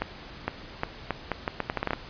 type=accelerating click train; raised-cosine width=0.5 ms; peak=-11 dBFS; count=13; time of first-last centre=0.02-1.933 s; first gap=460 ms; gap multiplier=0.77; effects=pink hiss -44 dBFS RMS until 2.09 s + resampled to 11025 Hz